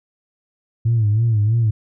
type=tone with vibrato; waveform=sine; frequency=110.2 Hz; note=A2; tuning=3 cents sharp; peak=-12 dBFS; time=0.85-1.71 s; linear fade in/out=10 ms; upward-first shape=sine; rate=3.1 Hz; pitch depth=110 cents each way; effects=tanh soft clip ceiling -10 dBFS